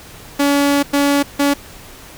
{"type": "tone bursts at uneven times", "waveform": "sawtooth", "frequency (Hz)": 283.8, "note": "C#4", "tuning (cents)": 41, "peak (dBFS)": -8, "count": 3, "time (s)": [[0.39, 0.83], [0.93, 1.23], [1.39, 1.54]], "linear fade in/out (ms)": 10, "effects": ["pink hiss -38 dBFS RMS until 2.17 s"]}